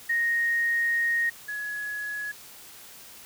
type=tone pair in turn; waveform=sine; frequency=1864.7 / 1684.9 Hz; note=A#6 / G#6; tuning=0 / +25 cents; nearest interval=major second; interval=175 cents; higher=first; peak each=-22 / -30 dBFS; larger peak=first; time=0.09-1.3 / 1.48-2.32 s; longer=first; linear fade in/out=10 ms; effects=white hiss -47 dBFS RMS until 3.25 s